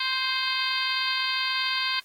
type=harmonic tone with a mistuned harmonic; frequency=523.3 Hz; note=C5; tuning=in tune; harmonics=2 / 3 / 4 / 5 / 6 / 7 / 8 / 9; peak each=-33 / -33 / -33 / -33 / -33 / -33 / -33 / -33 dBFS; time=0-2 s; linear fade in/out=5 ms; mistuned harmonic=5; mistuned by=-35 cents; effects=white hiss -57 dBFS RMS until 2.04 s + AAC 48 kbps